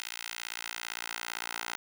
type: tone with high-pass filter sweep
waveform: 10% pulse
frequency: 57.7 Hz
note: A#1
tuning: 17 cents flat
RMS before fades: -39 dBFS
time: 0-1.76 s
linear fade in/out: 0 ms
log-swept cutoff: 2400 to 1200 Hz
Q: 0.89
effects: none